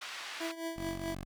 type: band-pass noise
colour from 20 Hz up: pink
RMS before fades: -43 dBFS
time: 0.01-0.52 s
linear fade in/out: 10 ms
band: 1300 to 4500 Hz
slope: 12 dB/octave
type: tone with tremolo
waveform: 25% pulse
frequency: 329.6 Hz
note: E4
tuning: in tune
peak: -30 dBFS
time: 0.4-1.15 s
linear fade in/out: 10 ms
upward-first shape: triangle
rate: 4.7 Hz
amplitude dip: 80%
type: tone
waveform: 10% pulse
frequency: 46.93 Hz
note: F#1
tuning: 25 cents sharp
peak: -32 dBFS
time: 0.76-1.25 s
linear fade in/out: 10 ms
effects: none